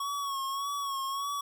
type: tone with vibrato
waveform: square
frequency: 1108.7 Hz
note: C#6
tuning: in tune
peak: -32 dBFS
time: 0-1.41 s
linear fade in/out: 5 ms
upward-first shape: sine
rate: 1.7 Hz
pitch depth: 48 cents each way
effects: none